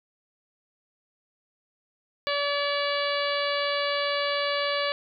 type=harmonic tone; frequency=573 Hz; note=D5; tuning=43 cents flat; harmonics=1 / 2 / 3 / 4 / 5 / 6 / 7 / 8; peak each=-28 / -31 / -33 / -34 / -35 / -36 / -36 / -37 dBFS; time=2.27-4.92 s; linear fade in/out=0 ms; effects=none